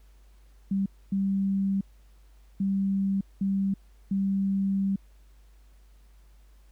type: tone bursts at uneven times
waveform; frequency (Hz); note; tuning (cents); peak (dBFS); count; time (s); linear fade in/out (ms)
sine; 195.4; G3; -5; -23; 5; 0.71-0.86 / 1.12-1.81 / 2.6-3.21 / 3.41-3.74 / 4.11-4.96; 5
effects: added 50 Hz sine -52 dBFS peak until 6.71 s + pink hiss -67 dBFS RMS until 6.71 s